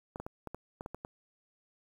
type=clicks; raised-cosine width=1 ms; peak=-26 dBFS; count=9; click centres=0.159 / 0.2 / 0.265 / 0.473 / 0.546 / 0.809 / 0.861 / 0.946 / 1.049 s; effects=9-bit